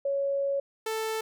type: tone pair in turn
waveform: sine / sawtooth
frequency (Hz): 556 / 441.3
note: C#5 / A4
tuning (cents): +5 / +5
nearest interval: major third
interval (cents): 400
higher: first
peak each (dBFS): -25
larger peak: neither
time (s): 0.05-0.6 / 0.86-1.21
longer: first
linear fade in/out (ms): 5
effects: none